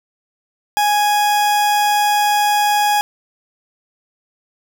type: tone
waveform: 40% pulse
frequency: 830.6 Hz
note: G#5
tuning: in tune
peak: -12 dBFS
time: 0.77-3.01 s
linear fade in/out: 0 ms
effects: none

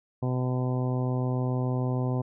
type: harmonic tone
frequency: 126.8 Hz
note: B2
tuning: 46 cents sharp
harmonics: 1 / 2 / 3 / 4 / 5 / 6 / 7 / 8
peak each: -26 / -32 / -36 / -38 / -40 / -42 / -43 / -44 dBFS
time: 0.22-2.22 s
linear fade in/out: 10 ms
effects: none

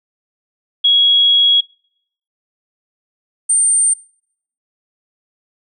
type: tone pair in turn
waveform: sine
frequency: 3322 / 8869 Hz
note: G#7 / C#9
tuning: 0 / 0 cents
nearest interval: octave + perfect fourth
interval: 1700 cents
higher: second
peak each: -8 / -10 dBFS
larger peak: first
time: 0.84-1.61 / 3.49-3.94 s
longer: first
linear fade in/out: 10 ms
effects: noise-tail reverb RT60 0.7 s tail -26 dB re dry

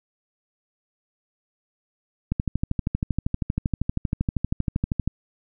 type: click train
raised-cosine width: 5 ms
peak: -10 dBFS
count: 36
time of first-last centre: 2.32-5.076 s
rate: 12.7 Hz
effects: none

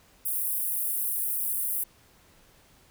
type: high-pass noise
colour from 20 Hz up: pink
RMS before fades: -29 dBFS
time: 0.25-1.84 s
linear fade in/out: 10 ms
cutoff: 9900 Hz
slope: 48 dB/octave
effects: pink hiss -59 dBFS RMS until 2.9 s

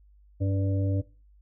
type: harmonic tone with a mistuned harmonic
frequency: 98 Hz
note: G2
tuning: in tune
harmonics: 1 / 3 / 5 / 6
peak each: -24 / -31 / -39 / -38 dBFS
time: 0.4-1.02 s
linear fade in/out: 20 ms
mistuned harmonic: 3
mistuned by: -36 cents
effects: noise-tail reverb RT60 0.3 s tail -17 dB re dry + added 50 Hz sine -54 dBFS peak until 1.41 s

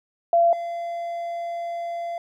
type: tone pair in turn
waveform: sine / triangle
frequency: 682 / 684.6 Hz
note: F5 / F5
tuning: -41 / -35 cents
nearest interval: unison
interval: 6 cents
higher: second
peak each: -14 / -25 dBFS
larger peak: first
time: 0.33-0.53 / 0.53-2.18 s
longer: second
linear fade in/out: 2 ms
effects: none

